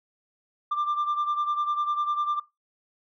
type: beating tone pair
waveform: sine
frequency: 1185 / 1195 Hz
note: D6 / D6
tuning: +15 / +30 cents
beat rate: 10 Hz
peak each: -23 / -28 dBFS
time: 0.71-2.4 s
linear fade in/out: 10 ms
effects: noise-tail reverb RT60 0.2 s tail -17 dB re dry + tanh soft clip ceiling -21 dBFS